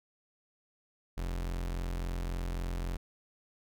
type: tone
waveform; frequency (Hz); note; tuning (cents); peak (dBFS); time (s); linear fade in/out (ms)
40% pulse; 43.65; F1; 0; -32; 1.17-2.97; 10
effects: none